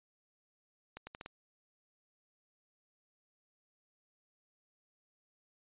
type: accelerating click train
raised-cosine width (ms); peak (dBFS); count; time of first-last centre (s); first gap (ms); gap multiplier
0.3; -28; 5; 0.97-1.261; 100; 0.79
effects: resampled to 8000 Hz